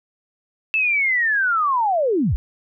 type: linear sweep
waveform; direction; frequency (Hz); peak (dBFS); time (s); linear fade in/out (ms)
sine; down; 2654 to 38.13; -16; 0.74-2.36; 0
effects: none